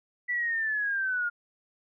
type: linear sweep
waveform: sine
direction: down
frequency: 1975.5 to 1409 Hz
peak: -26 dBFS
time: 0.28-1.3 s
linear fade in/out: 20 ms
effects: none